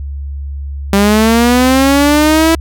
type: linear sweep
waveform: sawtooth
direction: up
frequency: 196 to 329.6 Hz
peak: -3 dBFS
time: 0.93-2.55 s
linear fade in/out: 2 ms
effects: added 70 Hz sine -19 dBFS peak until 2.6 s